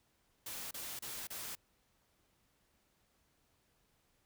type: noise bursts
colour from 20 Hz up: white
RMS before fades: -44 dBFS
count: 4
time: 0.46-1.553 s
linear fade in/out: 5 ms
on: 250 ms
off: 31 ms
effects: pink hiss -75 dBFS RMS until 4.25 s